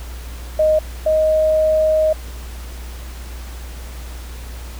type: tone pair in turn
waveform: sine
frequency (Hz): 621 / 625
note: D#5 / D#5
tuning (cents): -3 / +8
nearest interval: unison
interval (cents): 11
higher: second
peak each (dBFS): -11 / -12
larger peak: first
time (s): 0.59-0.79 / 1.06-2.13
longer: second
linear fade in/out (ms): 5
effects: added 60 Hz sine -29 dBFS peak until 4.79 s + pink hiss -39 dBFS RMS until 4.79 s